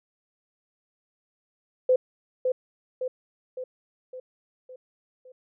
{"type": "tone with echo", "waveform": "sine", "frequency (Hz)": 510, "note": "C5", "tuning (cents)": -44, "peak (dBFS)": -16, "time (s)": [1.89, 1.96], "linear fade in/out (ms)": 5, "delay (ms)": 560, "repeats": 6, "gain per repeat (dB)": -5, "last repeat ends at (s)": 5.32, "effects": []}